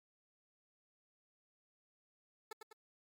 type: tone with echo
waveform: 15% pulse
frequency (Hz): 435.6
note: A4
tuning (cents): -17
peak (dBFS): -37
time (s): 2.51-2.53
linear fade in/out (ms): 5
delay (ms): 100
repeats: 2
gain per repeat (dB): -5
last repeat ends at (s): 2.73
effects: MP3 96 kbps